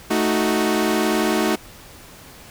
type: chord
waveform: sawtooth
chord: D# diminished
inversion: second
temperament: equal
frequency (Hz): 220 / 311.1 / 370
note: A3 / D#4 / F#4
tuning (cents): 0 / 0 / 0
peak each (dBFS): -18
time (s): 0.1-1.56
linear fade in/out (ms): 10
effects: pink hiss -43 dBFS RMS until 2.5 s